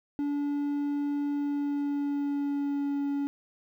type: tone with pitch glide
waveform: triangle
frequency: 287.8 to 282.7 Hz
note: D4 to C#4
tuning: -35 to +34 cents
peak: -25 dBFS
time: 0.19-3.27 s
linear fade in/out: 0 ms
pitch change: -31 cents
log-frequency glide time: 1.32-3.02 s
effects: 11-bit